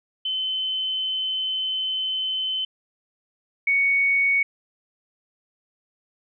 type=tone pair in turn; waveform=sine; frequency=3056 / 2228 Hz; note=G7 / C#7; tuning=-45 / +8 cents; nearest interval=perfect fourth; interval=547 cents; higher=first; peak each=-23 / -17 dBFS; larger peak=second; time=0.25-2.65 / 3.67-4.43 s; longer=first; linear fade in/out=5 ms; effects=none